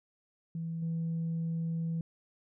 sine tone with level steps, 164.81 Hz, E3, in tune, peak -33 / -29 dBFS, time 0.55-2.01 s, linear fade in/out 2 ms, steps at 0.82 s, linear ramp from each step 5 ms, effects tanh soft clip ceiling -28 dBFS

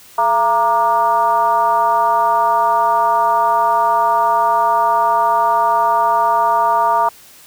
sine tone with frequency modulation, 932.3 Hz, A#5, in tune, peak -11 dBFS, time 0.18-7.09 s, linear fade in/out 5 ms, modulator 252 Hz, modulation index 1, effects white hiss -43 dBFS RMS until 7.46 s

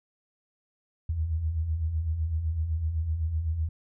sine beating tone pair, 73.7 / 81.6 Hz, D2 / E2, +7 / -17 cents, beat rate 7.9 Hz, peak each -35 / -26 dBFS, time 1.09-3.69 s, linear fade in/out 5 ms, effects none

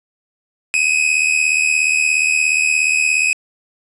45% pulse tone pair together, 2489 / 2566 Hz, D#7 / E7, 0 / -47 cents, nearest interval minor second, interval 53 cents, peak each -16 dBFS, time 0.74-3.33 s, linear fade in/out 0 ms, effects resampled to 24000 Hz + 8-bit

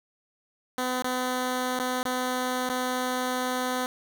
10% pulse tone with dropouts, 253 Hz, B3, 42 cents sharp, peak -18 dBFS, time 0.78-3.86 s, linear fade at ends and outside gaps 1 ms, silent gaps 1.022-1.044 / 1.79-1.798 / 2.03-2.053 / 2.69-2.697 s, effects none

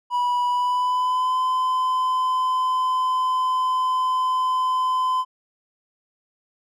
triangle tone with pitch glide, 979 to 1021.8 Hz, B5 to C6, -15 to -41 cents, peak -17 dBFS, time 0.1-5.25 s, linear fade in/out 50 ms, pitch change +74 cents, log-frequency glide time 0.47-1.38 s, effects none

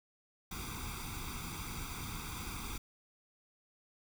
pink noise with comb filter, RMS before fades -42 dBFS, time 0.51-2.78 s, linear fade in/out 5 ms, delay 0.84 ms, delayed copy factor +1, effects none

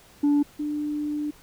sine tone pair in turn, 290 / 297.1 Hz, D4 / D4, -22 / +20 cents, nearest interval unison, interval 42 cents, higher second, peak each -15 / -25 dBFS, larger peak first, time 0.23-0.43 / 0.59-1.31 s, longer second, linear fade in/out 10 ms, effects tanh soft clip ceiling -16 dBFS + pink hiss -53 dBFS RMS until 1.42 s

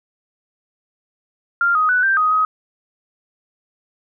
sine tone with pitch steps, 1393 / 1253 / 1487 / 1572 / 1251 / 1263 Hz, F6 / D#6 / F#6 / G6 / D#6 / D#6, -5 / +12 / +8 / +4 / +9 / +26 cents, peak -13 dBFS, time 1.61-2.45 s, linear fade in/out 2 ms, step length 140 ms, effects none

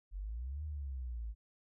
sine exponential two-way sweep, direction up then down, 44.37 to 77.7 to 52.8 Hz, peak -38 dBFS, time 0.11-1.35 s, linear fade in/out 50 ms, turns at 0.64 s, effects none

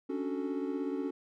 triangle chord, D major seventh, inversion third, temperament equal, 277.2 / 293.7 / 370 / 440 Hz, C#4 / D4 / F#4 / A4, 0 / 0 / 0 / 0 cents, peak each -33 / -38 / -36 / -38 dBFS, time 0.09-1.11 s, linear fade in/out 10 ms, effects none

